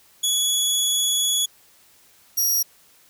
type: tone pair in turn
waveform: 20% pulse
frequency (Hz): 3381 / 5686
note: G#7 / F8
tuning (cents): +30 / +30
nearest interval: major sixth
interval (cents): 900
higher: second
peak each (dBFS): -13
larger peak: neither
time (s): 0.23-1.46 / 2.37-2.63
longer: first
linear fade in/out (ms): 10
effects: white hiss -55 dBFS RMS until 3.09 s